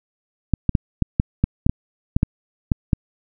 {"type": "clicks", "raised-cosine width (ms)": 5, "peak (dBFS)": -3, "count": 12, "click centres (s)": [0.537, 0.693, 0.752, 1.023, 1.199, 1.44, 1.665, 1.695, 2.165, 2.231, 2.718, 2.932], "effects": []}